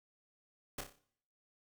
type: noise with echo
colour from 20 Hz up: pink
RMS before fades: -40 dBFS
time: 0.78-0.81 s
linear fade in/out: 5 ms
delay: 30 ms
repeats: 6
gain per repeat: -6 dB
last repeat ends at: 0.99 s
effects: noise-tail reverb RT60 0.7 s tail -21 dB re dry